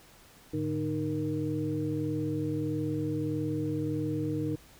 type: tone cluster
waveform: sine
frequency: 106.6 / 148.2 / 307.4 / 468.7 Hz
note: G#2 / D3 / D#4 / A#4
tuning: +46 / +16 / -21 / +9 cents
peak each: -36 / -35 / -31 / -37 dBFS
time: 0.53-4.56 s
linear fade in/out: 10 ms
effects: pink hiss -56 dBFS RMS until 4.79 s